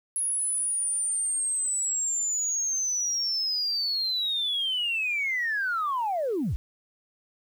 sine linear sweep, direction down, 10550 to 41.08 Hz, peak -24 dBFS, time 0.16-6.56 s, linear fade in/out 0 ms, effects tanh soft clip ceiling -20 dBFS + 9-bit

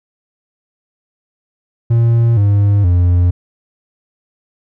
triangle tone with pitch steps, 116.54 / 101.45 / 88.32 Hz, A#2 / G#2 / F2, 0 / -40 / +20 cents, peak -6 dBFS, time 1.9-3.31 s, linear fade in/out 10 ms, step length 470 ms, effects none

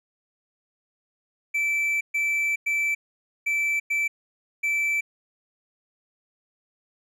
triangle tone bursts at uneven times, 2324 Hz, D7, 19 cents flat, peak -20 dBFS, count 6, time 1.54-2.01 / 2.14-2.56 / 2.66-2.95 / 3.46-3.8 / 3.9-4.08 / 4.63-5.01 s, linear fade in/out 10 ms, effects none

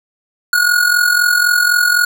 square tone with amplitude modulation, 1448 Hz, F#6, 38 cents flat, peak -8 dBFS, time 0.53-2.05 s, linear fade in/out 2 ms, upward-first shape sine, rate 43.9 Hz, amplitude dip 65%, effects none

